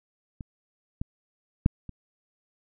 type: clicks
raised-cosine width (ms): 5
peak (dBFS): -25 / -18 / -6 / -26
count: 4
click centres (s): 0.408 / 1.015 / 1.661 / 1.893
effects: none